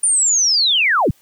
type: linear sweep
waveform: sine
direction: down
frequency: 9397 to 55 Hz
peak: -12 dBFS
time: 0.03-1.11 s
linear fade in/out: 5 ms
effects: white hiss -55 dBFS RMS until 1.21 s